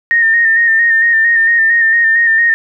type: tone with vibrato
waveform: sine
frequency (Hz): 1831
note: A#6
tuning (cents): -32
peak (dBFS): -7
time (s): 0.11-2.54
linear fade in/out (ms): 0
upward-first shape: square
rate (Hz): 4.4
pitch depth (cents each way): 30
effects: none